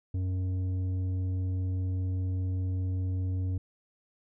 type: tone with tanh clipping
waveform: sine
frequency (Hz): 92.5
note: F#2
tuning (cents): 0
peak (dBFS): -29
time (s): 0.14-3.58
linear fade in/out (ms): 5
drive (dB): 8
effects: none